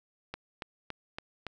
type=click train; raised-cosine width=0.3 ms; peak=-21 dBFS; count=5; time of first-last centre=0.34-1.467 s; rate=3.55 Hz; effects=none